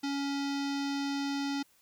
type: tone with low-pass filter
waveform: square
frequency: 280 Hz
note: C#4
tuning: 18 cents sharp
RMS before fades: -33 dBFS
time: 0.03-1.63 s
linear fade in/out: 10 ms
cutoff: 5000 Hz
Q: 2.5
effects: white hiss -66 dBFS RMS until 1.81 s